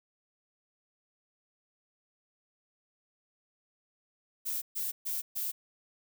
violet noise bursts, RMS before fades -34 dBFS, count 4, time 4.45-5.52 s, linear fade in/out 20 ms, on 170 ms, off 130 ms, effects none

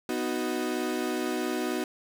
35% pulse chord, B major, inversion none, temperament equal with one note detuned, 247.9 / 311.1 / 370 Hz, B3 / D#4 / F#4, +7 / 0 / 0 cents, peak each -31 / -31 / -30 dBFS, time 0.09-1.84 s, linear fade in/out 2 ms, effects none

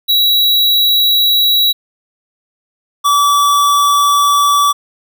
square tone pair in turn, 3891 / 1152.1 Hz, B7 / D6, -27 / -34 cents, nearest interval octave + major sixth, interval 2107 cents, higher first, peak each -9 dBFS, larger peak neither, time 0.08-1.73 / 3.04-4.73 s, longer second, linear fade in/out 20 ms, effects none

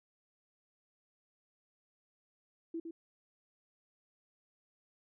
sine tone with echo, 330.6 Hz, E4, 5 cents sharp, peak -36 dBFS, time 2.74-2.8 s, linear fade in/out 5 ms, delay 110 ms, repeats 1, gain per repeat -5 dB, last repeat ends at 2.91 s, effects none

